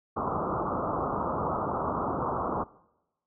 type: low-pass noise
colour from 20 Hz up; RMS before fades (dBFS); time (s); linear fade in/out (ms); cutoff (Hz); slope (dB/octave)
white; -30; 0.16-2.64; 10; 1300; 96
effects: noise-tail reverb RT60 0.9 s tail -21 dB re dry + high-pass 60 Hz 12 dB/octave